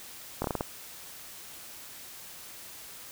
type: slowing click train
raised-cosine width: 1 ms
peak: -15 dBFS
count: 6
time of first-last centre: 0.42-0.609 s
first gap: 23 ms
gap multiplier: 1.25
effects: white hiss -46 dBFS RMS until 3.11 s